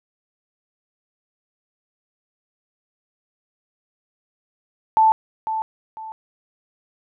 sine tone with echo, 880 Hz, A5, in tune, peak -11 dBFS, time 4.97-5.12 s, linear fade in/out 0 ms, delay 500 ms, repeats 2, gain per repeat -10 dB, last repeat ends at 6.12 s, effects none

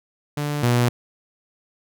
sawtooth tone pair in turn, 146.83 / 121.1 Hz, D3 / B2, 0 / -34 cents, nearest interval minor third, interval 334 cents, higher first, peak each -19 / -12 dBFS, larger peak second, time 0.37-0.63 / 0.63-0.89 s, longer neither, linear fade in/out 5 ms, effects none

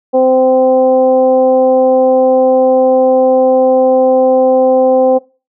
sine tone with frequency modulation, 518 Hz, C5, 17 cents flat, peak -6 dBFS, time 0.13-5.19 s, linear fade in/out 20 ms, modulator 259 Hz, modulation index 0.75, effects noise-tail reverb RT60 0.3 s tail -20 dB re dry

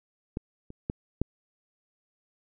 clicks, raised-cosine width 3 ms, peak -18 / -30 / -16 / -12 dBFS, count 4, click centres 0.371 / 0.704 / 0.899 / 1.216 s, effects none

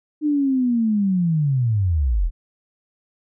sine linear sweep, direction down, 305.6 to 34.57 Hz, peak -16 dBFS, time 0.21-2.31 s, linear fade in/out 50 ms, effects none

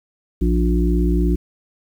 harmonic tone with a mistuned harmonic, 58.27 Hz, A#1, in tune, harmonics 1 / 3 / 5 / 6, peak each -16 / -21 / -23 / -24 dBFS, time 0.41-1.36 s, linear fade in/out 10 ms, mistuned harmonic 6, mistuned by +23 cents, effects 8-bit

